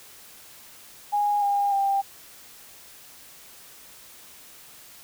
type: tone with pitch steps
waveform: sine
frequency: 824 / 807.5 / 791.3 Hz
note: G#5 / G#5 / G5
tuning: -14 / -49 / +16 cents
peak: -20 dBFS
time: 1.12-2.02 s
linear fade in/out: 20 ms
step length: 300 ms
effects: white hiss -48 dBFS RMS until 5.03 s